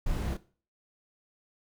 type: noise with echo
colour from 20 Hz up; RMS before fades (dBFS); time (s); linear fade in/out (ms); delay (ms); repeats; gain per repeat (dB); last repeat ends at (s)
brown; -32; 0.06-0.34; 5; 30; 1; -2; 0.37
effects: noise-tail reverb RT60 0.4 s tail -17 dB re dry